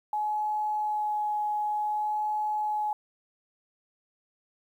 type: tone with vibrato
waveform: sine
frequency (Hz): 845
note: G#5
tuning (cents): +30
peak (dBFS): -26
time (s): 0.13-2.93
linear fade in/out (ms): 2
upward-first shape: sine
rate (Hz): 0.55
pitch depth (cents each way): 8
effects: 10-bit